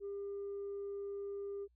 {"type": "tone", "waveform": "sine", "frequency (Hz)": 400.5, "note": "G4", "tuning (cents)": 37, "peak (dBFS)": -38, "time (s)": [0, 1.68], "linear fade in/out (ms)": 50, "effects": ["tanh soft clip ceiling -37 dBFS", "added 60 Hz sine -69 dBFS peak until 1.75 s"]}